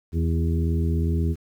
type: harmonic tone with a mistuned harmonic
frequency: 82.1 Hz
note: E2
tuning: 6 cents flat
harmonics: 1 / 2 / 3 / 4 / 5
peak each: -21 / -27 / -31 / -33 / -35 dBFS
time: 0.12-1.36 s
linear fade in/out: 50 ms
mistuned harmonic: 4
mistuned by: +28 cents
effects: 9-bit